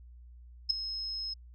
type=tone with ADSR envelope; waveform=sine; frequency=5160 Hz; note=E8; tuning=38 cents flat; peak=-20 dBFS; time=0.69-1.34 s; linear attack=15 ms; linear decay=6 ms; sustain=-14 dB; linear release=9 ms; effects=added 60 Hz sine -49 dBFS peak until 1.54 s